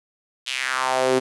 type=tone with high-pass filter sweep; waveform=sawtooth; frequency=130 Hz; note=C3; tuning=11 cents flat; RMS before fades=-22 dBFS; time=0.46-1.2 s; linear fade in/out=20 ms; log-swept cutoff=3300 to 320 Hz; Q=2.9; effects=resampled to 24000 Hz + 8-bit